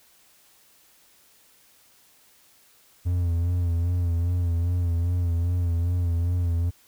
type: tone with vibrato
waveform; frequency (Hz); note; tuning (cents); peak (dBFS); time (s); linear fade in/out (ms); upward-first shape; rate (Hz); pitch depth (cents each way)
triangle; 86.5; F2; -16; -19; 3.05-6.71; 20; sine; 2.5; 49
effects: white hiss -58 dBFS RMS until 6.87 s